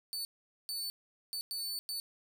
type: tone bursts at uneven times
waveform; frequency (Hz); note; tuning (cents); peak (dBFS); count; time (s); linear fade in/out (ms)
sawtooth; 4498; C#8; +24; -33; 5; 0.13-0.25 / 0.69-0.9 / 1.33-1.41 / 1.51-1.79 / 1.89-2; 0
effects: none